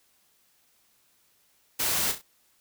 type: noise with echo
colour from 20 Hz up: white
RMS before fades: -27 dBFS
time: 1.79-2.12 s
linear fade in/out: 10 ms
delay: 33 ms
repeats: 3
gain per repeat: -8 dB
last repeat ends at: 2.219 s
effects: white hiss -66 dBFS RMS until 2.6 s